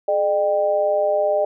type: tone with amplitude modulation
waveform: sine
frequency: 605 Hz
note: D#5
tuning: 49 cents flat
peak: -12 dBFS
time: 0.08-1.45 s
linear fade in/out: 5 ms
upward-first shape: sine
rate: 182 Hz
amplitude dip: 85%
effects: none